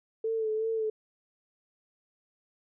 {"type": "tone with vibrato", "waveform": "sine", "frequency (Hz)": 441.3, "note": "A4", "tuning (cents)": 5, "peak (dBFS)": -27, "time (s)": [0.24, 0.9], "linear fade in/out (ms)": 5, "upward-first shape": "sine", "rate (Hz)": 2.7, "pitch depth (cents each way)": 35, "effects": []}